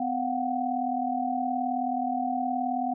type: tone cluster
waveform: sine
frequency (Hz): 253.7 / 716 / 755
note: B3 / F5 / F#5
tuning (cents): +47 / +43 / +35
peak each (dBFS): -30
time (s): 0-2.94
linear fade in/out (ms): 5
effects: none